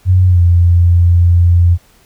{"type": "tone with pitch glide", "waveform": "sine", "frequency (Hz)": [92, 86.84], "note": ["F#2", "F2"], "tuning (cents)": [-9, -9], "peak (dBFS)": -5, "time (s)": [0.05, 1.78], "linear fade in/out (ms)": 50, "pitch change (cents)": -100, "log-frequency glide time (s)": [0.26, 0.41], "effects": ["pink hiss -49 dBFS RMS until 2.05 s"]}